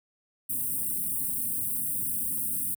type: band-stop noise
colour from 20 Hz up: white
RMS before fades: -30 dBFS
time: 0.49-2.75 s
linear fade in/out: 10 ms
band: 300 to 8400 Hz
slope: 96 dB/octave
effects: high-pass 80 Hz 12 dB/octave